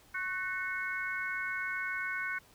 harmonic tone with a mistuned harmonic, 365.3 Hz, F#4, 22 cents flat, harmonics 3 / 4 / 5 / 6, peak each -43 / -35 / -44 / -38 dBFS, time 0.14-2.39 s, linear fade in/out 10 ms, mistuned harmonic 4, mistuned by +44 cents, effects pink hiss -61 dBFS RMS until 2.54 s

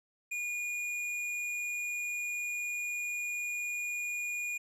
square tone, 2439 Hz, D#7, 35 cents flat, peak -34 dBFS, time 0.31-4.58 s, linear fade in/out 10 ms, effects low-pass 11000 Hz 12 dB/octave

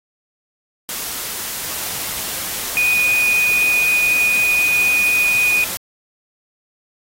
sine tone in noise, 2474 Hz, D#7, 10 cents flat, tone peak -13 dBFS, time 2.77-5.64 s, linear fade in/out 0 ms, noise white, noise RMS -25 dBFS, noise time 0.89-5.77 s, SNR +9 dB, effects AAC 48 kbps

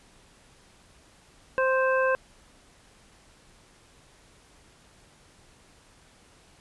harmonic tone, 523.3 Hz, C5, in tune, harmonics 1 / 2 / 3 / 5, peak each -23 / -28 / -27 / -37 dBFS, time 1.58-2.15 s, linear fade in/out 0 ms, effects pink hiss -57 dBFS RMS until 6.6 s + resampled to 24000 Hz

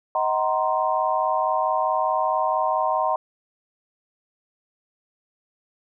sine chord, C half-diminished seventh, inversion first, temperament just, 627.9 / 753.5 / 941.9 / 1046.5 Hz, Eb5 / Gb5 / Bb5 / C6, +16 / +31 / +18 / 0 cents, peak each -25 dBFS, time 0.15-3.16 s, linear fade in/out 2 ms, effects none

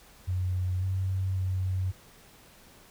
sine tone with pitch steps, 91.6 / 94.6 / 93.3 Hz, F#2 / F#2 / F#2, -17 / +39 / +15 cents, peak -26 dBFS, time 0.27-1.92 s, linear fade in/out 20 ms, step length 550 ms, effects pink hiss -55 dBFS RMS until 2.9 s

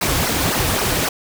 pink noise with flanger, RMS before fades -19 dBFS, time 0.01-1.09 s, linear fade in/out 5 ms, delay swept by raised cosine 0.27 to 5.27 ms, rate 3.8 Hz, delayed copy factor -0.8, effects none

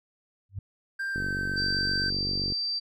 sine tone with exponential growth, 98 Hz, G2, in tune, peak -27 dBFS, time 0.49-0.59 s, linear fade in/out 5 ms, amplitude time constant 20 ms
triangle tone with pitch glide, 1585 to 1548.8 Hz, G6 to G6, +19 to -21 cents, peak -27 dBFS, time 0.99-2.1 s, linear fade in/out 10 ms, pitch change -40 cents, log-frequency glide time 1.13-1.2 s
click train, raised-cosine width 3 ms, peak -22 dBFS, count 66, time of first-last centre 1.16-2.523 s, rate 47.7 Hz
sine tone, 4674 Hz, D8, 9 cents flat, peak -27 dBFS, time 1.56-2.8 s, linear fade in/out 20 ms
effects none

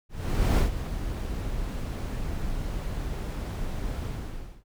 brown noise with ADSR envelope, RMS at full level -19 dBFS, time 0.09-4.64 s, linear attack 500 ms, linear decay 110 ms, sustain -12 dB, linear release 580 ms, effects none

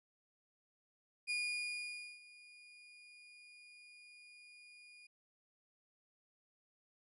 35% pulse tone with ADSR envelope, 2439 Hz, D#7, 35 cents flat, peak -33 dBFS, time 1.27-5.07 s, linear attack 33 ms, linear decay 890 ms, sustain -22 dB, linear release 7 ms, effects resampled to 24000 Hz

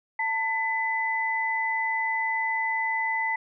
sine tone pair together, 893 / 2005 Hz, A5 / B6, +25 / +26 cents, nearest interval octave + major second, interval 1401 cents, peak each -28 / -26 dBFS, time 0.19-3.36 s, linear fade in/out 5 ms, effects none

